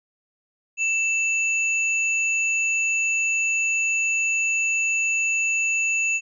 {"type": "tone pair together", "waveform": "sine", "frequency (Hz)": [2653, 6790], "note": ["E7", "G#8"], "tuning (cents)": [10, 37], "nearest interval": "octave + major third", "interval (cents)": 1627, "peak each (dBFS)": [-20, -30], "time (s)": [0.77, 6.21], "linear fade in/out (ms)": 50, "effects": []}